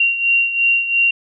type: beating tone pair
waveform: sine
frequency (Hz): 2758 / 2760.9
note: F7 / F7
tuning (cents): -22 / -21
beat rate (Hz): 2.9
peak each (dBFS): -14 / -20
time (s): 0-1.11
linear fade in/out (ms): 5
effects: none